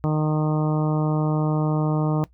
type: harmonic tone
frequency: 153.6 Hz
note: D#3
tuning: 22 cents flat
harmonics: 1 / 2 / 3 / 4 / 5 / 6 / 7 / 8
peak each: -20 / -26 / -30 / -32 / -34 / -36 / -37 / -38 dBFS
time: 0.04-2.24 s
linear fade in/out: 0 ms
effects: noise-tail reverb RT60 0.1 s tail -18 dB re dry + added 60 Hz sine -53 dBFS peak until 2.33 s